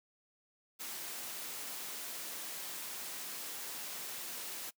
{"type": "high-pass noise", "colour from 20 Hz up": "white", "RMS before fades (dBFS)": -43, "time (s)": [0.79, 4.71], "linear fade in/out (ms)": 20, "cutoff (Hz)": 190, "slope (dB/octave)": 12, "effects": ["noise-tail reverb RT60 0.1 s tail -23 dB re dry"]}